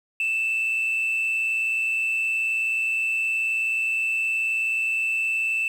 sine tone pair together, 2537 / 2656 Hz, D#7 / E7, +33 / +12 cents, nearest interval minor second, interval 79 cents, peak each -31 / -20 dBFS, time 0.2-5.68 s, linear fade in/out 2 ms, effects tanh soft clip ceiling -19 dBFS + 8-bit

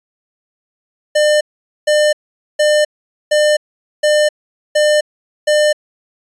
square tone bursts, 600 Hz, D5, 37 cents sharp, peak -10 dBFS, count 7, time 1.15-5.73 s, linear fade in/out 10 ms, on 260 ms, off 460 ms, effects resampled to 22050 Hz

